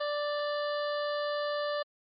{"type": "harmonic tone", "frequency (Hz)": 587.3, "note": "D5", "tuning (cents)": 0, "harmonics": [1, 2, 3, 5, 6, 7, 8], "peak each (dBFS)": [-31, -37, -40, -47, -46, -47, -48], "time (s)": [0, 1.83], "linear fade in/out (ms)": 10, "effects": ["Opus 24 kbps"]}